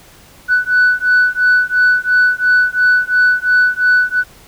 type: beating tone pair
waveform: sine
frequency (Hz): 1487 / 1489.9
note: F#6 / F#6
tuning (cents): +8 / +12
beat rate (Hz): 2.9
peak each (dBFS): -11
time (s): 0.48-4.24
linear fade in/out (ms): 50
effects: tanh soft clip ceiling -5 dBFS + pink hiss -43 dBFS RMS until 4.47 s